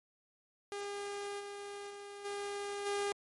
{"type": "tone with level steps", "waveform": "sawtooth", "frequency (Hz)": 404.5, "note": "G#4", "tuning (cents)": -46, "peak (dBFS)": [-35, -39, -42, -34, -29], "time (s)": [0.72, 3.12], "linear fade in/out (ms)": 0, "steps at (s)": [1.39, 1.89, 2.24, 2.85], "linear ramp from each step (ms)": 20, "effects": ["MP3 48 kbps"]}